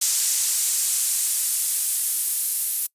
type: noise with high-pass filter sweep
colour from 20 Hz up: brown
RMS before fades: -23 dBFS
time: 0.01-2.87 s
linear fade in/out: 10 ms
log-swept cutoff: 7200 to 11000 Hz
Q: 1.6
effects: noise-tail reverb RT60 0.1 s tail -23 dB re dry + resampled to 32000 Hz